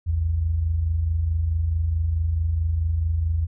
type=tone pair together; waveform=sine; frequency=57.79 / 82.41 Hz; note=A#1 / E2; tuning=-14 / 0 cents; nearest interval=tritone; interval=614 cents; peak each=-29 / -20 dBFS; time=0.06-3.47 s; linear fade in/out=20 ms; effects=none